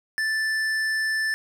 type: tone with hard clipping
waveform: sine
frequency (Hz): 1760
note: A6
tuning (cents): 0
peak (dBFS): -24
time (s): 0.18-1.34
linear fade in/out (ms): 0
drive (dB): 10
effects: none